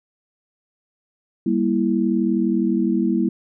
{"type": "chord", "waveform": "sine", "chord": "E diminished", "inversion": "first", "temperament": "just", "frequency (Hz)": [197.78, 237.3, 329.6], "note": ["G3", "Bb3", "E4"], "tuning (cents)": [16, 31, 0], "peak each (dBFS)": -21, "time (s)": [1.46, 3.29], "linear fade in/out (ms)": 5, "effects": []}